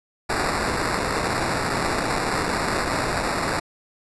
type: noise with sample-and-hold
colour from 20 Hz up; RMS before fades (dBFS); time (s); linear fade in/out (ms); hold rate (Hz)
violet; -24; 0.29-3.6; 10; 3150
effects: resampled to 24000 Hz